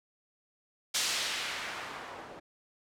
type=noise with low-pass filter sweep; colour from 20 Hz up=blue; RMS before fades=-36 dBFS; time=0.94-2.4 s; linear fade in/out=10 ms; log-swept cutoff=5900 to 630 Hz; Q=0.85; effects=none